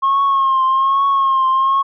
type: tone with vibrato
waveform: sine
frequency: 1079 Hz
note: C#6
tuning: 47 cents flat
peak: -10 dBFS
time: 0.02-1.83 s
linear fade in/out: 20 ms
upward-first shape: triangle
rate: 1.2 Hz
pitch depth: 51 cents each way
effects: tanh soft clip ceiling -9 dBFS